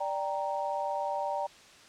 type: chord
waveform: sine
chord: G minor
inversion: second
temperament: equal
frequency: 587.3 / 784 / 932.3 Hz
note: D5 / G5 / Bb5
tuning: 0 / 0 / 0 cents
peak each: -34 dBFS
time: 0-1.47 s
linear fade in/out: 10 ms
effects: white hiss -54 dBFS RMS until 1.88 s + low-pass 6000 Hz 12 dB/octave